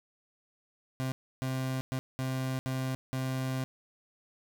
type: tone bursts at uneven times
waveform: 30% pulse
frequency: 130.81 Hz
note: C3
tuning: in tune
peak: -28 dBFS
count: 6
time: 1-1.12 / 1.42-1.81 / 1.92-1.99 / 2.19-2.59 / 2.66-2.95 / 3.13-3.64 s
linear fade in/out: 0 ms
effects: none